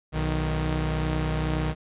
sawtooth tone pair together, 61.8 / 155.73 Hz, B1 / D#3, +2 / +2 cents, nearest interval octave + major third, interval 1600 cents, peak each -23 dBFS, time 0.12-1.75 s, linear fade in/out 50 ms, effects resampled to 8000 Hz

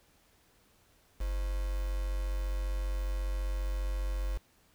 sine tone with quantisation, 47.39 Hz, F#1, 42 cents sharp, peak -30 dBFS, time 1.2-4.38 s, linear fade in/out 10 ms, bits 7, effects pink hiss -66 dBFS RMS until 4.74 s

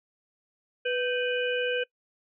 harmonic tone with a mistuned harmonic, 493.9 Hz, B4, in tune, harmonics 1 / 3 / 5 / 6, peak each -27 / -32 / -34 / -35 dBFS, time 0.85-1.84 s, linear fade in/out 10 ms, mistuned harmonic 3, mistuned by +85 cents, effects noise-tail reverb RT60 0.1 s tail -24 dB re dry

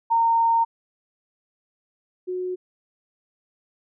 sine tone pair in turn, 919 / 365.5 Hz, A#5 / F#4, -25 / -21 cents, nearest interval octave + major third, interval 1596 cents, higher first, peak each -16 / -25 dBFS, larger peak first, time 0.1-0.65 / 2.27-2.56 s, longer first, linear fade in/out 20 ms, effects none

